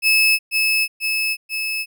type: tone with echo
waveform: 35% pulse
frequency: 2600 Hz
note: E7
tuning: 24 cents flat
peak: -11 dBFS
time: 0.02-0.39 s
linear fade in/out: 50 ms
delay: 490 ms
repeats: 3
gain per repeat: -3 dB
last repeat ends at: 1.86 s
effects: none